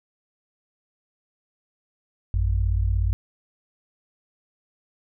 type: tone pair together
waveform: sine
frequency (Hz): 55.35 / 92.2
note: A1 / F#2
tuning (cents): +11 / -6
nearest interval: major sixth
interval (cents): 883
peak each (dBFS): -21 / -23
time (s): 2.34-3.13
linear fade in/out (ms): 0
effects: none